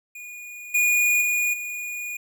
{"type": "tone with level steps", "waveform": "square", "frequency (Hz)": 2446, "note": "D#7", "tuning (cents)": -30, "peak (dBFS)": [-37, -18, -21, -30], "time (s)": [0.15, 2.17], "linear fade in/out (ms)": 5, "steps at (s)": [0.74, 1.21, 1.53], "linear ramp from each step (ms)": 10, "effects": []}